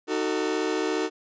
40% pulse chord, D# diminished, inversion none, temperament just, 311.1 / 373.4 / 448 Hz, D#4 / F#4 / A4, 0 / +16 / +31 cents, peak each -28 dBFS, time 0.07-1.1 s, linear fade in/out 50 ms, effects resampled to 16000 Hz

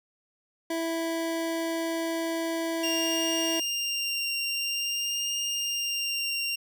25% pulse tone, 329.6 Hz, E4, in tune, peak -24 dBFS, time 0.7-3.6 s, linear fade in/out 5 ms
25% pulse tone with vibrato, 2794 Hz, F7, in tune, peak -24 dBFS, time 2.83-6.56 s, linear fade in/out 10 ms, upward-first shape triangle, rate 0.49 Hz, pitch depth 16 cents each way
effects none

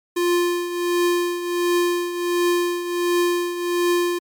square tone with tremolo, 350 Hz, F4, 4 cents sharp, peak -16 dBFS, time 0.16-4.19 s, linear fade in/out 10 ms, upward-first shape triangle, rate 1.4 Hz, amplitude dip 70%, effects MP3 96 kbps

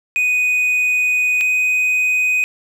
triangle tone pair in turn, 2489 / 2500 Hz, D#7 / D#7, 0 / +8 cents, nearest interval unison, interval 8 cents, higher second, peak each -12 dBFS, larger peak neither, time 0.16-1.41 / 1.41-2.44 s, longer first, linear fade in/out 0 ms, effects none

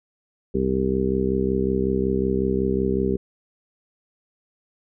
harmonic tone, 65.41 Hz, C2, in tune, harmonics 1 / 2 / 3 / 4 / 5 / 6 / 7, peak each -29 / -32 / -25 / -28 / -32 / -23 / -30 dBFS, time 0.54-3.17 s, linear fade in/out 10 ms, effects none

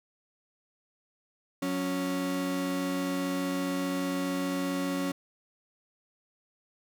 35% pulse tone pair together, 182.04 / 277.2 Hz, F#3 / C#4, -28 / 0 cents, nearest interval perfect fifth, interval 728 cents, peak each -33 / -28 dBFS, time 1.62-5.12 s, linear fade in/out 5 ms, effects none

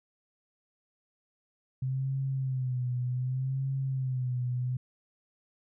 sine tone with vibrato, 129.4 Hz, C3, 19 cents flat, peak -28 dBFS, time 1.82-4.77 s, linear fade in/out 5 ms, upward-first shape sine, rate 0.66 Hz, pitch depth 73 cents each way, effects none

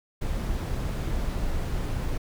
brown noise, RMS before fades -28 dBFS, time 0.21-2.18 s, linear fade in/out 10 ms, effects none

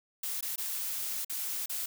blue noise with dropouts, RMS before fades -35 dBFS, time 0.23-1.86 s, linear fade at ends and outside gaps 5 ms, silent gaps 0.409-0.425 / 0.56-0.579 / 1.248-1.296 / 1.66-1.695 s, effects none

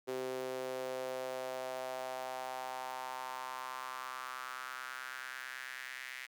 sawtooth tone with high-pass filter sweep, 129.2 Hz, C3, 21 cents flat, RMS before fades -42 dBFS, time 0.07-6.27 s, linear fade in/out 20 ms, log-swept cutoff 400 to 2000 Hz, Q 3.7, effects none

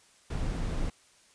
brown noise, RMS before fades -31 dBFS, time 0.3-0.9 s, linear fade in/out 5 ms, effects white hiss -61 dBFS RMS until 1.34 s + resampled to 22050 Hz

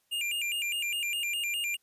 square tone with vibrato, 2600 Hz, E7, 24 cents flat, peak -30 dBFS, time 0.11-1.77 s, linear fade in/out 20 ms, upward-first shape square, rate 4.9 Hz, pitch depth 150 cents each way, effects white hiss -73 dBFS RMS until 1.82 s + resampled to 32000 Hz

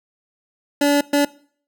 25% pulse tone bursts at uneven times, 287.4 Hz, D4, 37 cents flat, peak -10 dBFS, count 2, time 0.81-1.01 / 1.13-1.25 s, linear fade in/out 5 ms, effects noise-tail reverb RT60 0.5 s tail -21 dB re dry

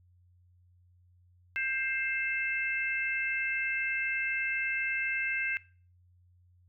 harmonic tone, 528 Hz, C5, 16 cents sharp, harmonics 3 / 4 / 5, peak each -34 / -34 / -34 dBFS, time 1.56-5.57 s, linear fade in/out 0 ms, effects noise-tail reverb RT60 0.4 s tail -19 dB re dry + added 89 Hz sine -60 dBFS peak until 6.68 s

